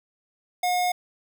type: tone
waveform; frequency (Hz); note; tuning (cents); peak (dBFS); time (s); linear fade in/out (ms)
square; 720; F#5; -47; -22; 0.63-0.92; 5
effects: none